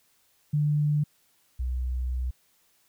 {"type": "tone pair in turn", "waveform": "sine", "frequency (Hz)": [148.5, 62.74], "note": ["D3", "B1"], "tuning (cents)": [20, 28], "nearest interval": "octave + minor third", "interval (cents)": 1492, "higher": "first", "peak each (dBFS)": [-21, -26], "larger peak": "first", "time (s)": [[0.53, 1.04], [1.59, 2.31]], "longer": "second", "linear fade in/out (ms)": 10, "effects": ["white hiss -66 dBFS RMS until 2.88 s"]}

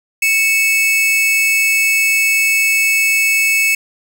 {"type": "tone pair together", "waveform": "45% pulse", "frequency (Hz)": [2217, 2613], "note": ["C#7", "E7"], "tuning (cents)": [0, -16], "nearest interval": "minor third", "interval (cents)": 284, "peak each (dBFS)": [-16, -13], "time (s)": [0.22, 3.75], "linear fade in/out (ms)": 5, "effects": []}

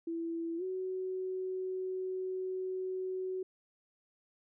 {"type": "tone with pitch glide", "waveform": "sine", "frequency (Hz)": [332.6, 373.3], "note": ["E4", "F#4"], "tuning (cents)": [16, 15], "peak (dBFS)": -34, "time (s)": [0.07, 3.43], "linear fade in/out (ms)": 5, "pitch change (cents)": 199, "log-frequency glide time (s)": [0.57, 0.63], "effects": []}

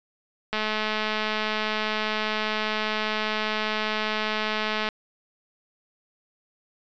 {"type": "click train", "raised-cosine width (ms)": 0.3, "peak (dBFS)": -11, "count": 938, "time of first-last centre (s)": [0.53, 4.888], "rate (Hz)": 215, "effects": ["resampled to 16000 Hz"]}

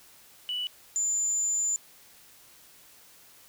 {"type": "tone pair in turn", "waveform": "sine", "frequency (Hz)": [2960, 7093], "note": ["F#7", "A8"], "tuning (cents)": [0, 13], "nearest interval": "octave + minor third", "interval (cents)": 1513, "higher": "second", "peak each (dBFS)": [-28, -22], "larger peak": "second", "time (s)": [[0.49, 0.67], [0.96, 1.76]], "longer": "second", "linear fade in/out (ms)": 0, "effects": ["tanh soft clip ceiling -24 dBFS", "white hiss -55 dBFS RMS until 3.48 s"]}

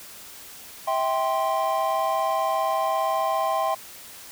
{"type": "chord", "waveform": "triangle", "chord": "C major", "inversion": "first", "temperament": "equal with one note detuned", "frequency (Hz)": [649.1, 784, 1046.5], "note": ["E5", "G5", "C6"], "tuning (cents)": [-27, 0, 0], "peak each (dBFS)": -24, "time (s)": [0.87, 3.75], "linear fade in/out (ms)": 10, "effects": ["white hiss -43 dBFS RMS until 4.31 s"]}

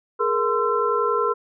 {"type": "tone cluster", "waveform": "sine", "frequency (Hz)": [419.5, 470.2, 1033, 1340], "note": ["G#4", "A#4", "C6", "E6"], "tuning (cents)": [17, 15, -22, 28], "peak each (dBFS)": -24, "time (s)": [0.19, 1.34], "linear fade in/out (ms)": 20, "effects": []}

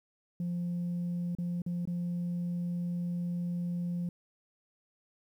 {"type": "tone with dropouts", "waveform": "sine", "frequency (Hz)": 174.61, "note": "F3", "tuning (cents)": 0, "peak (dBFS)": -29, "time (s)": [0.4, 4.09], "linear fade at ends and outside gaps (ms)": 2, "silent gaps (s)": [[1.351, 1.385], [1.619, 1.663], [1.854, 1.874]], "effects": ["tanh soft clip ceiling -29 dBFS", "11-bit"]}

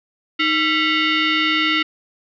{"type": "tone with frequency modulation", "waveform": "sine", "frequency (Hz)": 311.1, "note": "D#4", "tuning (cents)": 0, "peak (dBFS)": -15, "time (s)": [0.39, 1.83], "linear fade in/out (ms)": 10, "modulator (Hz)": 834, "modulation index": 3.8, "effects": []}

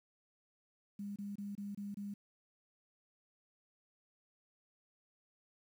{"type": "tone bursts", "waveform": "sine", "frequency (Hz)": 202.4, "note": "G#3", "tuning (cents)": -44, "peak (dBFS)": -40, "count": 6, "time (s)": [0.99, 2.14], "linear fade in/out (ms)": 5, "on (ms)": 170, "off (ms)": 26, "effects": ["11-bit"]}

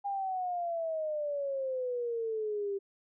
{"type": "exponential sweep", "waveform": "sine", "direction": "down", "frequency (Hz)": [810, 392], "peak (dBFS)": -31, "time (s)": [0.04, 2.79], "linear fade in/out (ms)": 20, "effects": []}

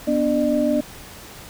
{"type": "tone cluster", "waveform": "sine", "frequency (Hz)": [245.6, 292.1, 603], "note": ["B3", "D4", "D5"], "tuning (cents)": [-9, -9, 46], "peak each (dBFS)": -21, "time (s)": [0.07, 0.81], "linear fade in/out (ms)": 10, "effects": ["pink hiss -40 dBFS RMS until 1.49 s"]}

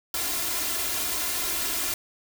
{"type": "noise with comb filter", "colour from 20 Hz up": "white", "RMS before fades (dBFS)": -28, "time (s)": [0.14, 1.94], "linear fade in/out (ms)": 2, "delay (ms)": 2.9, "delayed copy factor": 0.75, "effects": []}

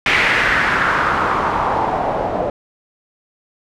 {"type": "noise with low-pass filter sweep", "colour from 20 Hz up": "white", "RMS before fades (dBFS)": -17, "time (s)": [0.06, 2.5], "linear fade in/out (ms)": 2, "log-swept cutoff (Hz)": [2300, 620], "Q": 2.9, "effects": []}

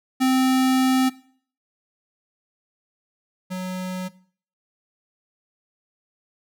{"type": "tone pair in turn", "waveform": "square", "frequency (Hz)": [260, 184.51], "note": ["C4", "F#3"], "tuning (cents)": [-11, -5], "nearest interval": "tritone", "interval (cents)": 594, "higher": "first", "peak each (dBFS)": [-17, -27], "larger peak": "first", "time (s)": [[0.2, 1.1], [3.5, 4.09]], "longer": "first", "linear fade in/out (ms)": 20, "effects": ["noise-tail reverb RT60 0.5 s tail -18 dB re dry"]}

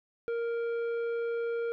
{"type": "tone with tanh clipping", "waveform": "triangle", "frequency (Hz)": 466.2, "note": "A#4", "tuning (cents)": 0, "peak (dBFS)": -31, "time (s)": [0.28, 1.72], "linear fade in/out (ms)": 0, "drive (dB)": 13, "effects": []}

